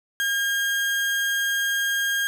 35% pulse tone, 1618 Hz, G#6, 46 cents flat, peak -20 dBFS, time 0.2-2.27 s, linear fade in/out 0 ms, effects 9-bit

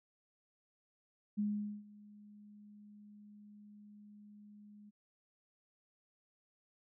sine tone with ADSR envelope, 207.7 Hz, G#3, in tune, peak -31 dBFS, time 1.37-4.91 s, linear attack 22 ms, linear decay 440 ms, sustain -23 dB, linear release 23 ms, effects none

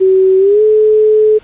sine tone with pitch glide, 378.7 to 430 Hz, F#4 to A4, +40 to -40 cents, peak -5 dBFS, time 0-1.39 s, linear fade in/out 20 ms, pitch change +220 cents, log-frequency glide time 0.38-0.62 s, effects pink hiss -43 dBFS RMS until 1.43 s + resampled to 8000 Hz

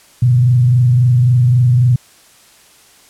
sine tone with frequency modulation, 123.47 Hz, B2, in tune, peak -7 dBFS, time 0.22-1.96 s, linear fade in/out 5 ms, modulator 23.7 Hz, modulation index 0.38, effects white hiss -46 dBFS RMS until 3.09 s + low-pass 11000 Hz 12 dB/octave

